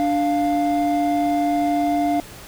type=tone pair together; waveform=triangle; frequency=293.7 / 698.5 Hz; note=D4 / F5; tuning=0 / 0 cents; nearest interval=octave + minor third; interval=1500 cents; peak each=-18 dBFS; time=0-2.2 s; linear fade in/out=0 ms; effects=pink hiss -40 dBFS RMS until 2.47 s